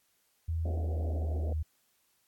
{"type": "tone with pitch glide", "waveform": "sine", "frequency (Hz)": [81.8, 78.11], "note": ["E2", "D#2"], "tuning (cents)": [-13, 7], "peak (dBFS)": -29, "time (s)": [0.48, 1.63], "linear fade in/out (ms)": 10, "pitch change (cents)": -80, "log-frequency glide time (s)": [0.63, 1.32]}
{"type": "band-pass noise", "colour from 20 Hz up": "white", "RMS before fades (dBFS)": -43, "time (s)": [0.65, 1.53], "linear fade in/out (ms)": 5, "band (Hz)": [170, 730], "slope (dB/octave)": 96}
{"effects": ["white hiss -72 dBFS RMS until 2.27 s", "AAC 64 kbps"]}